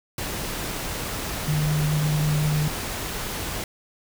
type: tone in noise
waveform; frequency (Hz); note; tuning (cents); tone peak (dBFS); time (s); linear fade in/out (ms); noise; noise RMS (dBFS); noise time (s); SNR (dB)
sine; 150.9; D3; +47; -20; 1.48-2.68; 2; pink; -30; 0.18-3.64; +7
effects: none